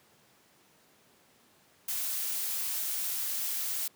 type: noise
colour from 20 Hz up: blue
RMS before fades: -33 dBFS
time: 1.88-3.88 s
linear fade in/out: 5 ms
effects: pink hiss -63 dBFS RMS until 3.95 s + high-pass 150 Hz 12 dB/octave